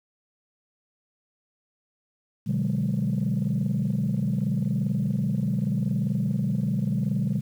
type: chord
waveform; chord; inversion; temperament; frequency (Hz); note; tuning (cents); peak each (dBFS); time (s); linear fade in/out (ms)
sine; G# half-diminished seventh; first; just; 124.59 / 149.51 / 186.89 / 207.7; B2 / D3 / F#3 / G#3; +16 / +31 / +18 / 0; -27; 2.46-7.41; 20
effects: tanh soft clip ceiling -17 dBFS + 9-bit